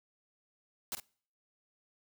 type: noise with echo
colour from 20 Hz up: white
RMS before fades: -37 dBFS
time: 0.92-0.95 s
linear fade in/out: 0 ms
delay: 49 ms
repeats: 1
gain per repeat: -8 dB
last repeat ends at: 0.999 s
effects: noise-tail reverb RT60 0.5 s tail -24 dB re dry